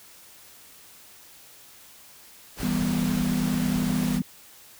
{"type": "noise", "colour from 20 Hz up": "pink", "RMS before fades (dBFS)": -34, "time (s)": [2.56, 4.21], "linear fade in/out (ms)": 50}
{"type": "chord", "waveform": "sine", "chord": "E minor", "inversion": "none", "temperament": "just", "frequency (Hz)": [164.81, 197.78, 247.2], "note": ["E3", "G3", "B3"], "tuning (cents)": [0, 16, 2], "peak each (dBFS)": [-28, -27, -26], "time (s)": [2.63, 4.22], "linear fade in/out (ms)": 2}
{"effects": ["white hiss -50 dBFS RMS until 4.79 s"]}